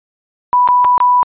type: tone with dropouts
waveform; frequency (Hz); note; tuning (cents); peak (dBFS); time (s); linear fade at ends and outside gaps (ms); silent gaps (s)
sine; 987.8; B5; 0; -7; 0.53-1.23; 0; 0.676-0.687 / 0.845-0.849 / 0.979-1.003
effects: resampled to 8000 Hz